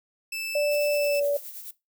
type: tone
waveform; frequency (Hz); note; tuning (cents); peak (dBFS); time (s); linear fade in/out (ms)
sawtooth; 2637; E7; 0; -27; 0.32-1.2; 5
type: tone with pitch glide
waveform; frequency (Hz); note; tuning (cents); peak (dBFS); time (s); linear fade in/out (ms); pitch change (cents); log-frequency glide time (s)
sine; 587.3 to 573.2; D5 to D5; 0 to -42; -21; 0.55-1.37; 5; -42; 0.92-1.23
type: noise with tremolo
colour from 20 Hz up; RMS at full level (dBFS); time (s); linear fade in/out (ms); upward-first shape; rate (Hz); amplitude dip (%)
violet; -38; 0.71-1.71; 5; sine; 9.5; 50
effects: noise-tail reverb RT60 0.2 s tail -18 dB re dry